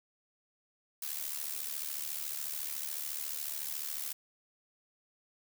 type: noise with amplitude modulation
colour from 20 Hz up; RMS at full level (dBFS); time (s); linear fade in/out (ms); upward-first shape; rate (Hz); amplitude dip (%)
blue; -35; 1.02-4.13; 5; sine; 74; 75
effects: none